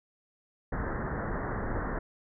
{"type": "low-pass noise", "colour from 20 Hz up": "pink", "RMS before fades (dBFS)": -33, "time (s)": [0.72, 1.99], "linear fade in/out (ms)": 5, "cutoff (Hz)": 1900, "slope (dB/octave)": 96, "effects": []}